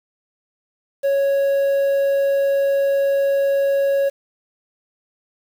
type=tone with quantisation; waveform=triangle; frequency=554 Hz; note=C#5; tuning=1 cent flat; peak=-13 dBFS; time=1.03-4.1 s; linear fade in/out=20 ms; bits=7; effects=none